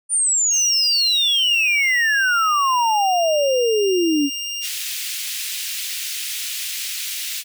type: exponential sweep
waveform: sine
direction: down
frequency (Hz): 9397 to 273.3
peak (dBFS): -15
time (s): 0.09-4.3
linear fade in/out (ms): 50
type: tone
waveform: 25% pulse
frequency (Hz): 2803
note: F7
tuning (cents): +6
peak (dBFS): -21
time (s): 0.5-4.7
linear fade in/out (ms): 50
type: high-pass noise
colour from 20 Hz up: pink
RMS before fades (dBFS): -27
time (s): 4.61-7.44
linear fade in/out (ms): 50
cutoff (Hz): 2400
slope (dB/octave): 24
effects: none